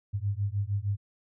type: beating tone pair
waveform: sine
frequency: 98 / 104.5 Hz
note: G2 / G#2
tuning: 0 / +11 cents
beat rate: 6.5 Hz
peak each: -30 dBFS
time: 0.13-0.97 s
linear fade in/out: 20 ms
effects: none